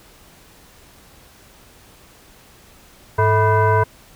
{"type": "tone with frequency modulation", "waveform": "sine", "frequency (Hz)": 440, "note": "A4", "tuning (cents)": 0, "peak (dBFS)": -12, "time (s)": [3.18, 3.84], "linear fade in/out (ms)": 10, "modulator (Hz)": 544, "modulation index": 1.6, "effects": ["pink hiss -48 dBFS RMS until 4.15 s"]}